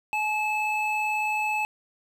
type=tone pair together; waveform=triangle; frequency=849.6 / 2607 Hz; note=G#5 / E7; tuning=+39 / -20 cents; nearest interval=octave + perfect fifth; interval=1941 cents; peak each=-25 dBFS; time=0.13-1.65 s; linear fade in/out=0 ms; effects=none